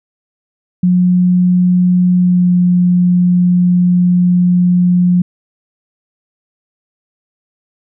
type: tone with pitch glide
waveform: sine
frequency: 180 to 178.34 Hz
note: F#3 to F3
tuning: -47 to +37 cents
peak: -7 dBFS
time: 0.83-5.22 s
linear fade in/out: 5 ms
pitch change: -16 cents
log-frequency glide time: 2.17-2.52 s
effects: none